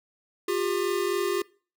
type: tone pair together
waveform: square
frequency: 356.5 / 400.2 Hz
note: F4 / G4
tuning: +36 / +36 cents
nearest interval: major second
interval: 200 cents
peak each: -28 dBFS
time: 0.48-1.42 s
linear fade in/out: 5 ms
effects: noise-tail reverb RT60 0.4 s tail -23 dB re dry